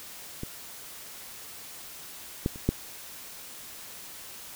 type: clicks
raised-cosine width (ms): 3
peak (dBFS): -21 / -12 / -29 / -9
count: 4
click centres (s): 0.434 / 2.461 / 2.559 / 2.69
effects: white hiss -44 dBFS RMS until 4.55 s